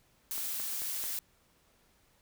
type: noise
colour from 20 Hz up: blue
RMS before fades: -36 dBFS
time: 0.31-1.19 s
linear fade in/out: 0 ms
type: click train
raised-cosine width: 0.5 ms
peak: -30 dBFS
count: 4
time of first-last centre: 0.38-1.039 s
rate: 4.55 Hz
effects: pink hiss -68 dBFS RMS until 2.21 s